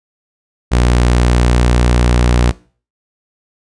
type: tone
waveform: sawtooth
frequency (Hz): 60.3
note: B1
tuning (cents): -41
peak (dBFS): -5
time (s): 0.71-2.52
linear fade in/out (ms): 20
effects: noise-tail reverb RT60 0.4 s tail -20 dB re dry + resampled to 22050 Hz